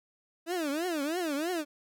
30% pulse tone with vibrato, 319 Hz, D#4, 43 cents sharp, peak -27 dBFS, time 0.46-1.65 s, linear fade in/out 50 ms, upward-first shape triangle, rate 3.1 Hz, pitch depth 280 cents each way, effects none

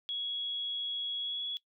sine tone with pitch glide, 3338 to 3369 Hz, G#7 to G#7, +8 to +24 cents, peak -33 dBFS, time 0.09-1.57 s, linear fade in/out 0 ms, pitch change +16 cents, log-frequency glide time 1.19-1.43 s, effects noise-tail reverb RT60 0.1 s tail -20 dB re dry

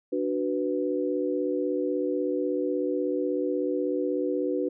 sine chord, B minor, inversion first, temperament equal, 293.7 / 370 / 493.9 Hz, D4 / F#4 / B4, 0 / 0 / 0 cents, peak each -29 dBFS, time 0.12-4.69 s, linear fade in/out 10 ms, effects none

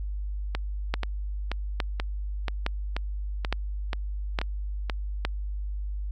two click trains, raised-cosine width 0.3 ms, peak -13 / -10 dBFS, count 10 / 6, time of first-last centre 0.55-4.898 / 0.94-5.25 s, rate 2.07 / 1.16 Hz, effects added 50 Hz sine -29 dBFS peak until 6.11 s

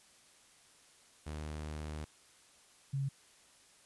sawtooth / sine tone pair in turn, 76.3 / 137.21 Hz, D#2 / C#3, -33 / -17 cents, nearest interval minor seventh, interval 1016 cents, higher second, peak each -36 / -32 dBFS, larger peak second, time 1.26-2.05 / 2.93-3.09 s, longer first, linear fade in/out 10 ms, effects white hiss -63 dBFS RMS until 3.85 s + resampled to 24000 Hz

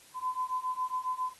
sine beating tone pair, 1013 / 1020.3 Hz, B5 / C6, +44 / -44 cents, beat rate 7.3 Hz, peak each -34 / -33 dBFS, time 0.14-1.34 s, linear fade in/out 50 ms, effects white hiss -57 dBFS RMS until 1.39 s + AAC 32 kbps

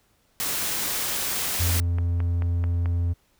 white noise, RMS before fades -27 dBFS, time 0.4-1.8 s, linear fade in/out 0 ms
click train, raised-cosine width 0.5 ms, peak -22 dBFS, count 8, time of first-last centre 1.33-2.858 s, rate 4.58 Hz
triangle tone, 86.2 Hz, F2, 22 cents flat, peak -19 dBFS, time 1.59-3.14 s, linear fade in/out 20 ms
effects pink hiss -65 dBFS RMS until 3.39 s

